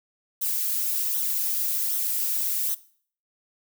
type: noise with flanger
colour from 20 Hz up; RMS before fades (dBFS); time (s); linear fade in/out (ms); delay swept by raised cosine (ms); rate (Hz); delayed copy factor
violet; -26; 0.41-2.75; 10; 0.41 to 3.71; 1.3; -0.6
effects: noise-tail reverb RT60 0.5 s tail -18 dB re dry

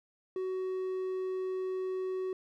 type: tone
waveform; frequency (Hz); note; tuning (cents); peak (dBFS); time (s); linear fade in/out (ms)
triangle; 374; F#4; +19; -30; 0.36-2.33; 2
effects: none

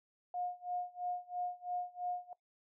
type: tone with tremolo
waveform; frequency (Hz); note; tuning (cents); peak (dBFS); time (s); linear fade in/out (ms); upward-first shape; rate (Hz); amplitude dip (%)
sine; 716; F5; +43; -34; 0.34-2.33; 2; sine; 3; 95
effects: noise-tail reverb RT60 0.1 s tail -18 dB re dry

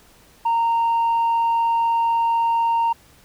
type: tone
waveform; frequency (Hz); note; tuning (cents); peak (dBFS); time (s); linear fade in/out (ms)
sine; 924; A#5; -16; -14; 0.45-2.93; 10
effects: tanh soft clip ceiling -15 dBFS + pink hiss -52 dBFS RMS until 3.24 s

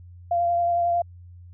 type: tone with vibrato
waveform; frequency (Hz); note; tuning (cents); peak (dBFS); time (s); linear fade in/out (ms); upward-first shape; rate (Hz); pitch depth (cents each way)
sine; 691; F5; -19; -19; 0.31-1.02; 5; triangle; 11; 18
effects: added 88 Hz sine -42 dBFS peak until 1.53 s

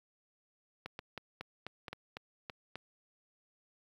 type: clicks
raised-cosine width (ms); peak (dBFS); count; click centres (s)
0.3; -25; 10; 0.86 / 0.991 / 1.177 / 1.41 / 1.666 / 1.882 / 1.93 / 2.169 / 2.498 / 2.756
effects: high-pass 60 Hz 12 dB/octave + 10-bit

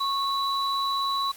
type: tone pair together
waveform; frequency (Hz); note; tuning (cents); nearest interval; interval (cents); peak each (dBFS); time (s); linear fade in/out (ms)
sine; 1100 / 3942; C#6 / B7; -14 / -4; octave + minor seventh; 2210; -25 / -29; 0-1.32; 10
effects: white hiss -47 dBFS RMS until 1.36 s + Opus 48 kbps

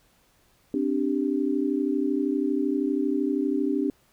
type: chord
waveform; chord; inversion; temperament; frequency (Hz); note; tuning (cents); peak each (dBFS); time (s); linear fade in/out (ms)
sine; C suspended second; none; just; 261.6 / 294.3 / 392.4; C4 / D4 / G4; 0 / +4 / +2; -27 / -25 / -29; 0.74-3.9; 2
effects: pink hiss -63 dBFS RMS until 4.12 s

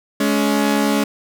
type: tone pair together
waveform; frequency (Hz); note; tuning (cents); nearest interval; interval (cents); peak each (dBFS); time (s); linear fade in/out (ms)
sawtooth; 210.8 / 281.4; G#3 / C#4; +26 / +26; perfect fourth; 500; -14; 0.2-1.04; 5
effects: none

